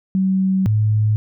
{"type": "tone pair in turn", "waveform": "sine", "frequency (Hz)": [189.9, 107.13], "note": ["F#3", "A2"], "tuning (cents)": [45, -46], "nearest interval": "minor seventh", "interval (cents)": 991, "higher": "first", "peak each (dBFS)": [-14, -13], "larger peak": "second", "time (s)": [[0.15, 0.66], [0.66, 1.16]], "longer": "first", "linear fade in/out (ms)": 0, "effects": []}